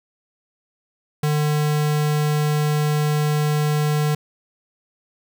square tone, 150 Hz, D3, 37 cents sharp, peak -18 dBFS, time 1.23-4.15 s, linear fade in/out 5 ms, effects 9-bit

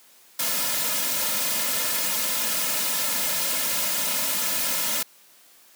white noise with comb filter, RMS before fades -25 dBFS, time 0.39-5.03 s, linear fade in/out 5 ms, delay 2.6 ms, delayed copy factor -0.8, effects white hiss -54 dBFS RMS until 5.75 s + high-pass 200 Hz 12 dB/octave

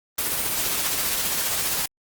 white noise with tremolo, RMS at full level -23 dBFS, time 0.18-1.86 s, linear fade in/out 5 ms, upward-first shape triangle, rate 15 Hz, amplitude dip 35%, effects Opus 24 kbps

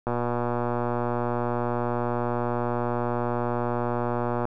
click train, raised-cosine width 1 ms, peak -13 dBFS, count 527, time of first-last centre 0.07-4.453 s, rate 120 Hz, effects none

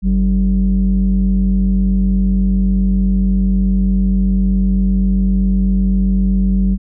sine tone pair together, 47.73 / 191.1 Hz, G1 / G3, -45 / -44 cents, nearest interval 2 octaves, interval 2401 cents, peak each -12 dBFS, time 0.02-6.78 s, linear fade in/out 50 ms, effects tanh soft clip ceiling -6 dBFS

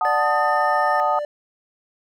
sine chord, D# diminished, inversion first, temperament equal, 740 / 880 / 1244.5 Hz, F#5 / A5 / D#6, 0 / 0 / 0 cents, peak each -22 dBFS, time 0.01-1.19 s, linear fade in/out 2 ms
triangle tone, 590 Hz, D5, 8 cents sharp, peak -22 dBFS, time 0.05-1.25 s, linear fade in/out 2 ms
triangle tone with pitch glide, 1744 to 1796.1 Hz, A6 to A6, -16 to +35 cents, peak -24 dBFS, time 0.05-1 s, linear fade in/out 0 ms, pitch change +51 cents, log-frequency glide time 0.17-0.24 s
effects none

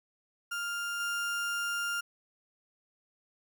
35% pulse tone with level steps, 1400 Hz, F6, 4 cents sharp, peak -31 / -29 dBFS, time 0.51-2.01 s, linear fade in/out 10 ms, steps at 1 s, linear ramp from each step 2 ms, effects none

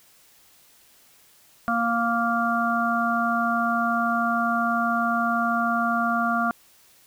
harmonic tone, 233.1 Hz, A#3, in tune, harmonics 1 / 3 / 5 / 6, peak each -26 / -26 / -26 / -26 dBFS, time 1.68-6.51 s, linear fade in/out 0 ms, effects white hiss -56 dBFS RMS until 7.06 s

